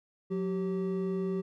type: tone pair together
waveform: triangle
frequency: 181.8 / 385.7 Hz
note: F#3 / G4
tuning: -30 / -28 cents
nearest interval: octave + minor second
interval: 1302 cents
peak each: -30 / -30 dBFS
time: 0.3-1.42 s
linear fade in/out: 20 ms
effects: none